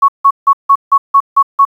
sine tone bursts, 1108.7 Hz, C#6, in tune, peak -3 dBFS, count 8, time 0.02-1.652 s, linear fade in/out 10 ms, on 64 ms, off 160 ms, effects 7-bit

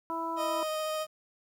harmonic tone, 329.6 Hz, E4, in tune, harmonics 1 / 2 / 3 / 4, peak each -38 / -40 / -33 / -41 dBFS, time 0.1-0.63 s, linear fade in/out 0 ms
30% pulse tone with vibrato, 622.3 Hz, D#5, in tune, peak -28 dBFS, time 0.36-1.07 s, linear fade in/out 50 ms, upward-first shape triangle, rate 14 Hz, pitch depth 10 cents each way
effects 10-bit

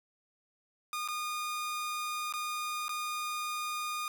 sawtooth tone with dropouts, 1222 Hz, D#6, 32 cents flat, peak -30 dBFS, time 0.93-4.08 s, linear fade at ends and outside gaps 1 ms, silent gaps 1.077-1.085 / 2.325-2.337 / 2.882-2.892 s, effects none

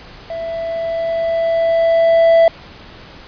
triangle tone with level ramp, 663 Hz, E5, 10 cents sharp, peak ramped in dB -20 to -4 dBFS, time 0.3-2.48 s, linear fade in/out 2 ms, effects pink hiss -38 dBFS RMS until 3.27 s + resampled to 11025 Hz

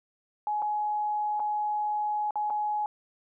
sine tone with dropouts, 841 Hz, G#5, 22 cents sharp, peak -26 dBFS, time 0.47-2.86 s, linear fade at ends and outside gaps 1 ms, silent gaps 0.62-0.624 / 1.396-1.401 / 2.308-2.356 / 2.5-2.505 s, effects none

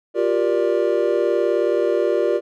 triangle chord, G minor seventh, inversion third, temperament just, 352.8 / 392 / 470.4 / 588 Hz, F4 / G4 / Bb4 / D5, +18 / 0 / +16 / +2 cents, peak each -20 dBFS, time 0.14-2.41 s, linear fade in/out 50 ms, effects none

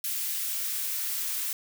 blue noise with high-pass filter sweep, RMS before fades -31 dBFS, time 0.04-1.53 s, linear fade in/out 2 ms, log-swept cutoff 1800 to 1100 Hz, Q 0.99, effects none

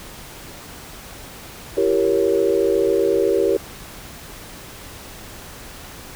sine chord, E diminished seventh, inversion none, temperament equal with one note detuned, 337.5 / 392 / 466.2 / 554.4 Hz, E4 / G4 / Bb4 / Db5, +41 / 0 / 0 / 0 cents, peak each -23 / -18 / -20 / -23 dBFS, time 1.77-3.57 s, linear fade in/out 5 ms, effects pink hiss -38 dBFS RMS until 6.15 s

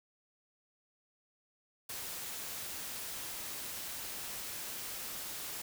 white noise, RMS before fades -42 dBFS, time 1.89-5.62 s, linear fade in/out 5 ms, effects none

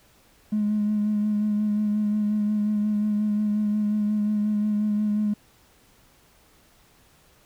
triangle tone with vibrato, 210.1 Hz, G#3, 20 cents sharp, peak -17 dBFS, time 0.52-5.34 s, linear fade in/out 10 ms, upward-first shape sine, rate 5.6 Hz, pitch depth 22 cents each way, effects tanh soft clip ceiling -18 dBFS + pink hiss -58 dBFS RMS until 7.45 s

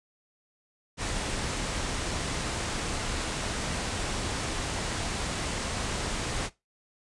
pink low-pass noise, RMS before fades -32 dBFS, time 0.97-6.5 s, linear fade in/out 50 ms, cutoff 9600 Hz, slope 48 dB/octave, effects noise-tail reverb RT60 0.2 s tail -18 dB re dry + resampled to 24000 Hz

